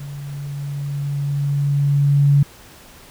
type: tone with level ramp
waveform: sine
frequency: 142.1 Hz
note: C#3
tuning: 43 cents sharp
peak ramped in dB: -29 to -9 dBFS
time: 0-2.43 s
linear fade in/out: 5 ms
effects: pink hiss -44 dBFS RMS until 3.1 s